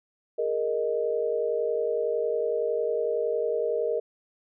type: chord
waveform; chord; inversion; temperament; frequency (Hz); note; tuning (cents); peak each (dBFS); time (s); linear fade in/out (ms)
sine; Ab suspended second; none; equal; 415.3 / 466.2 / 622.3; Ab4 / Bb4 / Eb5; 0 / 0 / 0; -31 / -26 / -30; 0.38-4; 10
effects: none